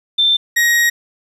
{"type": "tone pair in turn", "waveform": ["sine", "40% pulse"], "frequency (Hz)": [3563, 1887.4], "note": ["A7", "A#6"], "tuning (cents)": [21, 21], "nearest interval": "major seventh", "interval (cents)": 1100, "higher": "first", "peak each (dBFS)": -10, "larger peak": "neither", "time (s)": [[0.18, 0.37], [0.56, 0.9]], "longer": "second", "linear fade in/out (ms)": 10, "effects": ["resampled to 32000 Hz", "8-bit"]}